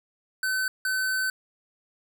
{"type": "tone bursts at uneven times", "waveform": "square", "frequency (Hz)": 1523, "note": "F#6", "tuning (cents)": 50, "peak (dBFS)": -25, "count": 2, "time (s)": [[0.43, 0.68], [0.85, 1.3]], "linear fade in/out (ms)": 2, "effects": []}